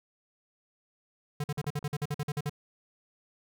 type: tone bursts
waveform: square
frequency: 146.83 Hz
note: D3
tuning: in tune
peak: -30 dBFS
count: 13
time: 1.4-2.496 s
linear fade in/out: 5 ms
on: 40 ms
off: 48 ms
type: clicks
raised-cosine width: 1 ms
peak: -37 dBFS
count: 4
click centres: 1.574 / 1.643 / 1.828 / 2.037 s
effects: none